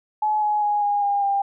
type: tone with pitch steps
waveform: sine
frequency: 852 / 840.8 / 829.7 / 818.7 / 807.9 / 797.2 Hz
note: G#5 / G#5 / G#5 / G#5 / G#5 / G5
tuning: +44 / +21 / -2 / -25 / -48 / +29 cents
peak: -18 dBFS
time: 0.22-1.42 s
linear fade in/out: 5 ms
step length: 200 ms
effects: none